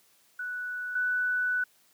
sine tone pair in turn, 1480 / 1488.6 Hz, F#6 / F#6, 0 / +10 cents, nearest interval unison, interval 10 cents, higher second, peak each -32 / -25 dBFS, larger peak second, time 0.39-0.95 / 0.95-1.64 s, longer second, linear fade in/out 5 ms, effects white hiss -64 dBFS RMS until 1.93 s + high-pass 100 Hz 12 dB/octave

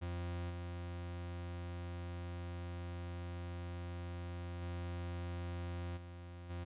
40% pulse tone with level steps, 87.31 Hz, F2, in tune, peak -38 / -41 / -39 / -47 / -40 dBFS, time 0.01-6.65 s, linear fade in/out 20 ms, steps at 0.49 / 4.61 / 5.96 / 6.49 s, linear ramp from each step 20 ms, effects resampled to 8000 Hz

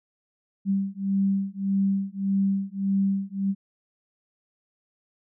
sine beating tone pair, 194.9 / 196.6 Hz, G3 / G3, -10 / +5 cents, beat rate 1.7 Hz, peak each -25 dBFS, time 0.65-3.55 s, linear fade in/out 50 ms, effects none

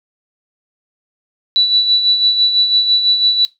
sine tone with tremolo, 3951 Hz, B7, in tune, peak -7 dBFS, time 1.56-3.45 s, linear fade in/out 0 ms, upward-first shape sine, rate 6 Hz, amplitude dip 55%, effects noise-tail reverb RT60 0.2 s tail -19 dB re dry

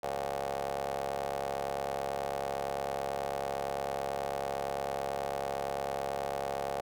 20% pulse ring-modulated tone, 69 Hz, C#2, 7 cents flat, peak -25 dBFS, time 0.03-6.81 s, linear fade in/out 5 ms, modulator 635 Hz, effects none

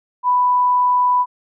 sine tone, 991 Hz, B5, 6 cents sharp, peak -12 dBFS, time 0.23-1.26 s, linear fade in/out 50 ms, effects none

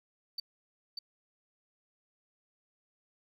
sine tone with echo, 4586 Hz, D8, 42 cents flat, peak -31 dBFS, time 0.38-0.4 s, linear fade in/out 5 ms, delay 590 ms, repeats 1, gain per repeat -4 dB, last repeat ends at 0.99 s, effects tanh soft clip ceiling -33 dBFS

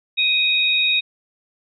sine tone pair together, 2500 / 3761 Hz, D#7 / A#7, +8 / +15 cents, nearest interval perfect fifth, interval 707 cents, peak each -18 dBFS, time 0.17-1.01 s, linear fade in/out 20 ms, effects none

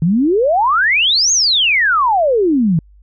sine exponential two-way sweep, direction up then down, 152.7 to 6710 to 152.7 Hz, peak -10 dBFS, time 0.02-2.79 s, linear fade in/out 2 ms, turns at 1.32 s, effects added 50 Hz sine -42 dBFS peak until 3.02 s

